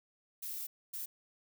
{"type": "noise bursts at uneven times", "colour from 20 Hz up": "violet", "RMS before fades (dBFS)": -41, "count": 2, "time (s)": [[0.42, 0.67], [0.93, 1.06]], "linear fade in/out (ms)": 10, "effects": []}